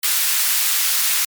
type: high-pass noise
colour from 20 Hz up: white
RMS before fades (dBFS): -18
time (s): 0.03-1.25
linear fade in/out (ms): 5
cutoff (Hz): 1400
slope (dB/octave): 12
effects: MP3 96 kbps